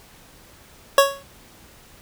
25% pulse tone with exponential decay, 554.4 Hz, C#5, in tune, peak -4 dBFS, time 0.98-1.23 s, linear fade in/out 2 ms, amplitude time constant 53 ms, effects pink hiss -49 dBFS RMS until 2.01 s

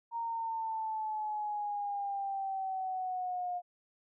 sine exponential sweep, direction down, 932.3 to 710 Hz, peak -33 dBFS, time 0.11-3.62 s, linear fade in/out 50 ms, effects none

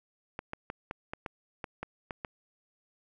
clicks, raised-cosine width 0.5 ms, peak -21 dBFS, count 10, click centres 0.391 / 0.534 / 0.701 / 0.911 / 1.135 / 1.262 / 1.642 / 1.83 / 2.108 / 2.248 s, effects none

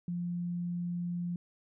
sine tone, 174.61 Hz, F3, in tune, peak -32 dBFS, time 0.08-1.36 s, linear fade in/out 2 ms, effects none

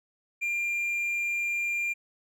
triangle tone, 2392 Hz, D7, 31 cents sharp, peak -25 dBFS, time 0.41-1.94 s, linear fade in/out 20 ms, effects none

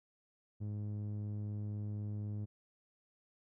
sawtooth tone with low-pass filter, 104 Hz, G#2, 3 cents sharp, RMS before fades -40 dBFS, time 0.6-2.46 s, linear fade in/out 20 ms, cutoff 240 Hz, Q 0.57, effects none

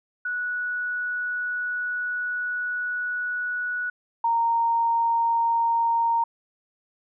sine tone pair in turn, 1470 / 926 Hz, F#6 / A#5, -12 / -12 cents, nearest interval minor sixth, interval 800 cents, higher first, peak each -25 / -19 dBFS, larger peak second, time 0.25-3.9 / 4.24-6.24 s, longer first, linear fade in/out 5 ms, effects none

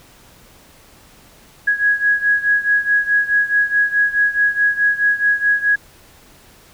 sine beating tone pair, 1661.2 / 1665.9 Hz, G#6 / G#6, 0 / +5 cents, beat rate 4.7 Hz, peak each -15 / -18 dBFS, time 1.67-5.76 s, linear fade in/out 10 ms, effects pink hiss -47 dBFS RMS until 6.73 s

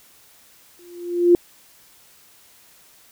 sine tone with exponential growth, 349.2 Hz, F4, in tune, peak -7 dBFS, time 0.79-1.35 s, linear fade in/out 1 ms, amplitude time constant 120 ms, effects white hiss -52 dBFS RMS until 3.11 s

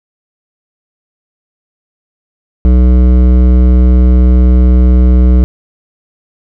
sine tone with hard clipping, 62.1 Hz, B1, 10 cents sharp, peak -5 dBFS, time 2.65-5.44 s, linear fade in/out 0 ms, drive 13 dB, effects none

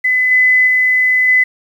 sine tone with level steps, 2013 Hz, B6, 33 cents sharp, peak -10 / -7 / -9 / -7 dBFS, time 0.04-1.44 s, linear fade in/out 10 ms, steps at 0.31 / 0.67 / 1.28 s, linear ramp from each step 5 ms, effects 7-bit

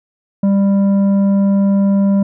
sine tone with tanh clipping, 197.9 Hz, G3, 17 cents sharp, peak -11 dBFS, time 0.43-2.23 s, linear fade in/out 5 ms, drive 8 dB, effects none

